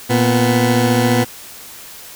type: tone pair together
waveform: 20% pulse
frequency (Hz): 116.95 / 248.3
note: A#2 / B3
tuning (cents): +6 / +9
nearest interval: octave + minor second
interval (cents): 1303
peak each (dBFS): -10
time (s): 0.09-1.25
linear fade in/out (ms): 20
effects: white hiss -36 dBFS RMS until 2.15 s